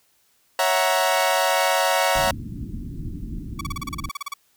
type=chord; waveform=sawtooth; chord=F# dominant seventh; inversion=second; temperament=equal with one note detuned; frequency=554.4 / 659.3 / 740 / 936.6 Hz; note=C#5 / E5 / F#5 / A#5; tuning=0 / 0 / 0 / +8 cents; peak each=-20 dBFS; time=0.59-2.31 s; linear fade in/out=2 ms
type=low-pass noise; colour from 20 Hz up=pink; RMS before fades=-32 dBFS; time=2.15-4.09 s; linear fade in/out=0 ms; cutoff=310 Hz; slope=48 dB/octave
type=tone bursts; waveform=sawtooth; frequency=1135 Hz; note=C#6; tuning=41 cents sharp; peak=-23 dBFS; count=14; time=3.59-4.339 s; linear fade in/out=5 ms; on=21 ms; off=35 ms
effects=white hiss -63 dBFS RMS until 4.56 s